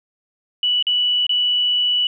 sine tone with dropouts, 2955 Hz, F#7, 3 cents flat, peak -15 dBFS, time 0.63-2.07 s, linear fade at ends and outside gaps 2 ms, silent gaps 0.826-0.868 / 1.267-1.293 s, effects none

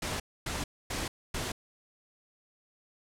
pink noise bursts, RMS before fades -34 dBFS, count 4, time 0.02-1.52 s, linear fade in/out 5 ms, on 180 ms, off 260 ms, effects low-pass 10000 Hz 12 dB/octave

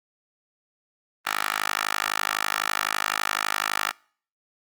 10% pulse tone with high-pass filter, 51.91 Hz, G#1, in tune, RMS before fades -27 dBFS, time 1.25-3.92 s, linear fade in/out 20 ms, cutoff 1300 Hz, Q 1.7, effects noise-tail reverb RT60 0.5 s tail -25 dB re dry + Opus 32 kbps

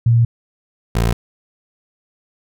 sine / 20% pulse tone pair in turn, 116.9 / 57.55 Hz, A#2 / A#1, +5 / -22 cents, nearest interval octave, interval 1227 cents, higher first, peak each -9 dBFS, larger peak neither, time 0.06-0.25 / 0.95-1.13 s, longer first, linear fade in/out 5 ms, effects none

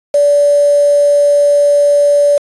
sine tone with quantisation, 578 Hz, D5, 28 cents flat, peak -6 dBFS, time 0.14-2.38 s, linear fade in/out 5 ms, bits 4, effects resampled to 22050 Hz

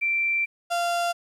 sine / 35% pulse tone pair in turn, 2349 / 691.9 Hz, D7 / F5, 0 / -16 cents, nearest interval octave + major sixth, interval 2116 cents, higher first, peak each -21 dBFS, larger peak neither, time 0.01-0.46 / 0.7-1.13 s, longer first, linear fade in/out 20 ms, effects low-pass 11000 Hz 12 dB/octave + 10-bit

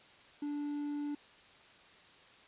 triangle tone, 291.7 Hz, D4, 12 cents flat, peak -33 dBFS, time 0.42-1.15 s, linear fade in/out 5 ms, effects white hiss -59 dBFS RMS until 2.47 s + resampled to 8000 Hz

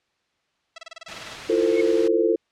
5% pulse tone bursts, 659.3 Hz, E5, in tune, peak -23 dBFS, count 12, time 0.76-1.333 s, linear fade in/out 5 ms, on 23 ms, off 27 ms
white noise, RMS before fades -33 dBFS, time 1.08-2.08 s, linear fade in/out 5 ms
sine chord, F major seventh, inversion third, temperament equal with one note detuned, 329.6 / 349.2 / 448.2 / 523.3 Hz, E4 / F4 / A4 / C5, 0 / 0 / +32 / 0 cents, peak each -25 / -22 / -20 / -26 dBFS, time 1.49-2.36 s, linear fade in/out 10 ms
sine tone with exponential growth, 2186 Hz, C#7, 25 cents flat, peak -25 dBFS, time 1.66-1.81 s, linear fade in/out 5 ms, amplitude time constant 31 ms
effects white hiss -70 dBFS RMS until 2.51 s + low-pass 4000 Hz 12 dB/octave

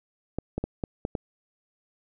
clicks, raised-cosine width 2 ms, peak -15 dBFS, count 6, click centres 0.386 / 0.58 / 0.64 / 0.838 / 1.051 / 1.152 s, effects none

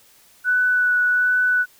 sine tone with vibrato, 1484 Hz, F#6, 5 cents sharp, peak -15 dBFS, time 0.44-1.66 s, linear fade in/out 50 ms, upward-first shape sine, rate 1.3 Hz, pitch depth 12 cents each way, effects white hiss -53 dBFS RMS until 1.79 s

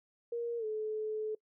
sine tone with pitch glide, 470.5 to 431.5 Hz, A#4 to A4, +16 to -34 cents, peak -33 dBFS, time 0.32-1.35 s, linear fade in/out 5 ms, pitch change -150 cents, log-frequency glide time 0.58-0.65 s, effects noise-tail reverb RT60 0.1 s tail -23 dB re dry

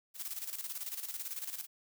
blue noise with tremolo, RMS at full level -39 dBFS, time 0.14-1.67 s, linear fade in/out 50 ms, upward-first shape square, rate 18 Hz, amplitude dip 65%, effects none

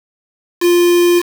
triangle tone with quantisation, 349.2 Hz, F4, in tune, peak -6 dBFS, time 0.6-1.23 s, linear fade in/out 50 ms, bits 3, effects none

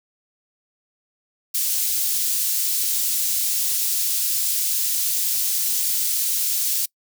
white high-pass noise, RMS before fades -22 dBFS, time 1.54-6.86 s, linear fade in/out 10 ms, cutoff 4700 Hz, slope 12 dB/octave, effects noise-tail reverb RT60 0.1 s tail -25 dB re dry

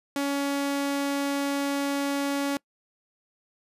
sawtooth tone, 280.9 Hz, C#4, 23 cents sharp, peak -21 dBFS, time 0.16-2.57 s, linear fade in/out 2 ms, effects noise-tail reverb RT60 0.1 s tail -24 dB re dry + resampled to 32000 Hz

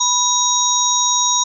sine tone cluster, 989 / 3797 / 5730 / 6660 Hz, B5 / A#7 / F8 / G#8, +2 / +31 / +44 / +4 cents, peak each -19 dBFS, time 0-1.44 s, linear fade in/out 10 ms, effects none

